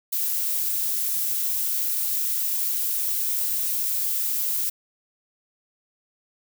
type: noise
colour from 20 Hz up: violet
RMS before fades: -25 dBFS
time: 0.12-4.7 s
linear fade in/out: 10 ms
effects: none